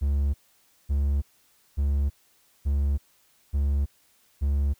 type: tone bursts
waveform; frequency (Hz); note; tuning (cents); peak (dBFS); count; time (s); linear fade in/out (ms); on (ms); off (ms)
triangle; 70.6; C#2; +32; -19; 6; 0.01-4.74; 20; 330; 550
effects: white hiss -63 dBFS RMS until 4.79 s